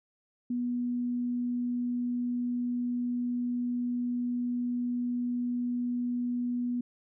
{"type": "tone", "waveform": "sine", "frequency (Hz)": 243.9, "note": "B3", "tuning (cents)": -21, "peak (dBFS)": -28, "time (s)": [0.5, 6.81], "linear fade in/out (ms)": 5, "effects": []}